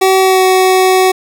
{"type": "tone with pitch glide", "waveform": "25% pulse", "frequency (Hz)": [380, 374.1], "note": ["F#4", "F#4"], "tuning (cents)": [46, 19], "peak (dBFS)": -3, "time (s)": [0.01, 1.12], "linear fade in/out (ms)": 10, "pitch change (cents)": -27, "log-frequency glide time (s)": [0.19, 0.44], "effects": []}